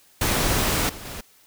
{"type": "noise with level steps", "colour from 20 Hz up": "pink", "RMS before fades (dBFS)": [-22, -38, -35], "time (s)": [0.21, 1.21], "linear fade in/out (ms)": 5, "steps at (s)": [0.89, 1.05], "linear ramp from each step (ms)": 5, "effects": ["white hiss -56 dBFS RMS until 1.46 s"]}